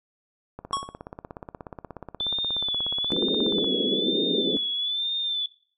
click train, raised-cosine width 1 ms, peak -22 dBFS, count 52, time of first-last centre 0.59-3.644 s, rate 16.7 Hz
square tone with exponential decay, 1107 Hz, C#6, 3 cents flat, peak -21 dBFS, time 0.73-0.97 s, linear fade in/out 0 ms, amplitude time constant 51 ms
sine tone with vibrato, 3500 Hz, A7, 10 cents flat, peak -24 dBFS, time 2.2-5.46 s, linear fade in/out 2 ms, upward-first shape sine, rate 1.1 Hz, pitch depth 69 cents each way
white band-pass noise, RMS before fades -26 dBFS, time 3.12-4.57 s, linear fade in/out 0 ms, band 190 to 470 Hz, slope 48 dB/octave
effects noise-tail reverb RT60 0.5 s tail -20 dB re dry + MP3 48 kbps

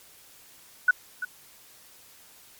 sine tone with echo, 1480 Hz, F#6, in tune, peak -14 dBFS, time 0.88-0.91 s, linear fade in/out 5 ms, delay 340 ms, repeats 1, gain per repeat -13 dB, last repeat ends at 1.25 s, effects white hiss -53 dBFS RMS until 2.59 s + MP3 96 kbps

